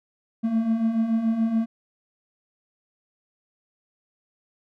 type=beating tone pair; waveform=triangle; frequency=220 / 227 Hz; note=A3 / A#3; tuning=0 / -46 cents; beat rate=7 Hz; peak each=-26 / -19 dBFS; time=0.43-1.66 s; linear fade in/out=20 ms; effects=none